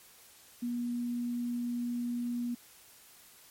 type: tone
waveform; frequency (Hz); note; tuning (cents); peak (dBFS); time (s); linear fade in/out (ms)
sine; 240.6; B3; -45; -31; 0.62-2.55; 10
effects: white hiss -57 dBFS RMS until 3.5 s + MP3 64 kbps

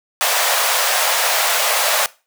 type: high-pass noise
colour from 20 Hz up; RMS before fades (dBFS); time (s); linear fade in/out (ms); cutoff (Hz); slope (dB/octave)
pink; -17; 0.21-2.06; 0; 540; 48
effects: noise-tail reverb RT60 0.3 s tail -20 dB re dry

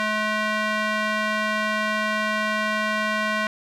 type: tone with band-pass filter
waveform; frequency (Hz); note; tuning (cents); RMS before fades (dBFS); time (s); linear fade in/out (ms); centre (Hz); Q
square; 214.1; A3; -47; -24; 0-3.47; 0; 1700; 1.3
effects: none

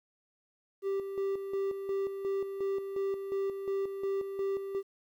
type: tone with tremolo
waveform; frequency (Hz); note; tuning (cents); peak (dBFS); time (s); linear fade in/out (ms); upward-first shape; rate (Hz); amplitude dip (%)
triangle; 392; G4; 0; -27; 0.82-4.83; 50; square; 2.8; 55
effects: 11-bit

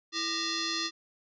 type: tone with frequency modulation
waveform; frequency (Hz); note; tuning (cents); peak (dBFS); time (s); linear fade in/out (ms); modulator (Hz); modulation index
sine; 330; E4; +2; -29; 0.12-0.91; 50; 767; 6.9
effects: resampled to 16000 Hz

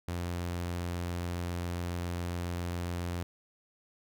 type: tone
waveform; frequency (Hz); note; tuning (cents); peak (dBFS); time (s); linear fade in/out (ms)
sawtooth; 87.31; F2; 0; -29; 0.08-3.23; 0
effects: none

